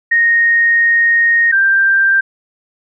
sine tone pair in turn, 1860 / 1578.5 Hz, A#6 / G6, -4 / +12 cents, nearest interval minor third, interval 284 cents, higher first, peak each -8 dBFS, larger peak neither, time 0.11-1.52 / 1.52-2.21 s, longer first, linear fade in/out 10 ms, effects none

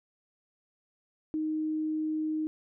sine tone, 311.1 Hz, D#4, in tune, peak -28 dBFS, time 1.34-2.47 s, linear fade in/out 0 ms, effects none

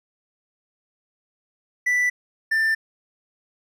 triangle tone pair in turn, 1975.5 / 1782.7 Hz, B6 / A6, 0 / +22 cents, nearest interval major second, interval 178 cents, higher first, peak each -16 dBFS, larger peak neither, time 1.86-2.1 / 2.51-2.75 s, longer neither, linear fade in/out 10 ms, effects none

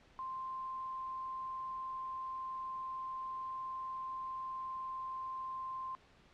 sine tone, 1046.5 Hz, C6, in tune, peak -39 dBFS, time 0.19-5.95 s, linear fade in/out 0 ms, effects pink hiss -64 dBFS RMS until 6.33 s + low-pass 4000 Hz 12 dB/octave

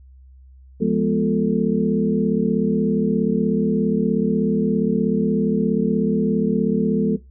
sine tone cluster, 172.3 / 207.9 / 244.7 / 357.6 / 442.4 Hz, F3 / G#3 / B3 / F4 / A4, -23 / +2 / -16 / +41 / +9 cents, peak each -24 / -20 / -23 / -28 / -22 dBFS, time 0.8-7.17 s, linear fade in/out 20 ms, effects noise-tail reverb RT60 0.2 s tail -17 dB re dry + added 65 Hz sine -43 dBFS peak until 7.3 s

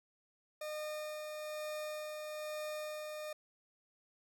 40% pulse tone with tremolo, 609 Hz, D#5, 37 cents flat, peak -38 dBFS, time 0.61-3.33 s, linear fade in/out 5 ms, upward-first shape sine, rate 1.1 Hz, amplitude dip 30%, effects none

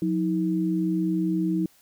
sine tone pair together, 179.6 / 319.6 Hz, F3 / D#4, +49 / +47 cents, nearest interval minor seventh, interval 998 cents, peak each -25 / -24 dBFS, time 0.02-1.66 s, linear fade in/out 2 ms, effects white hiss -59 dBFS RMS until 1.81 s

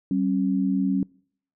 sine tone pair together, 192.1 / 271.7 Hz, G3 / C#4, -35 / -35 cents, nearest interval tritone, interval 600 cents, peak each -23 dBFS, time 0.11-1.03 s, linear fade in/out 2 ms, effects noise-tail reverb RT60 0.6 s tail -26 dB re dry

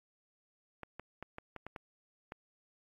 clicks, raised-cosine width 0.5 ms, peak -28 dBFS, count 8, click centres 0.833 / 0.996 / 1.226 / 1.384 / 1.563 / 1.666 / 1.762 / 2.321 s, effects AAC 64 kbps

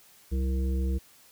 harmonic tone with a mistuned harmonic, 66.3 Hz, C2, 23 cents sharp, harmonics 1 / 3 / 5 / 7, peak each -25 / -35 / -39 / -42 dBFS, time 0.31-0.99 s, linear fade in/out 20 ms, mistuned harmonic 3, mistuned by -94 cents, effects white hiss -57 dBFS RMS until 1.31 s

